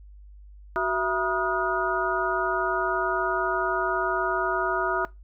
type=tone cluster; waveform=sine; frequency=373.7 / 666 / 962 / 1245 / 1441 Hz; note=F#4 / E5 / B5 / D#6 / F#6; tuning=+17 / +18 / -46 / +1 / -46 cents; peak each=-29 dBFS; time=0.76-5.05 s; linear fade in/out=0 ms; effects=noise-tail reverb RT60 0.2 s tail -20 dB re dry + added 50 Hz sine -44 dBFS peak until 5.23 s